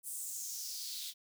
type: noise with high-pass filter sweep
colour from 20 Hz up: white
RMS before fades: -42 dBFS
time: 0.03-1.14 s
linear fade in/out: 50 ms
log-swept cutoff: 9300 to 3500 Hz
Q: 3.3
effects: none